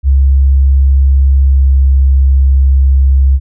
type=tone with pitch glide; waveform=sine; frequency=67.8 to 67.25 Hz; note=C#2 to C2; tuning=-38 to +48 cents; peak=-4 dBFS; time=0.03-3.4 s; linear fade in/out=50 ms; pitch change=-14 cents; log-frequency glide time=1.42-1.67 s; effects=none